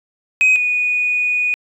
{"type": "tone pair in turn", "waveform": "sine", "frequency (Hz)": [2520, 2470], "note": ["D#7", "D#7"], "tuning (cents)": [21, -13], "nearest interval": "unison", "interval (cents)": 34, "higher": "first", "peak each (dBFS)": [-7, -14], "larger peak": "first", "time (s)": [[0.41, 0.56], [0.56, 1.54]], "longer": "second", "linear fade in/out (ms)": 0, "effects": ["tanh soft clip ceiling -8 dBFS"]}